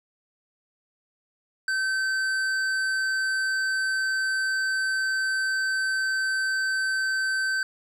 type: tone with hard clipping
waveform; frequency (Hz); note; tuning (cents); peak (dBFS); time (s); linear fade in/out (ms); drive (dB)
sine; 1543; G6; -28; -25; 1.68-7.63; 2; 10
effects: none